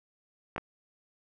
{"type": "clicks", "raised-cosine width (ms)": 0.5, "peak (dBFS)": -19, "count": 2, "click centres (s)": [0.562, 0.58], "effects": []}